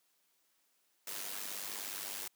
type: noise with amplitude modulation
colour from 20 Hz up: white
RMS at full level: -39 dBFS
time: 1.07-2.28 s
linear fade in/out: 5 ms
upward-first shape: sine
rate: 99.2 Hz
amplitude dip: 65%
effects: white hiss -75 dBFS RMS until 2.35 s + high-pass 200 Hz 12 dB/octave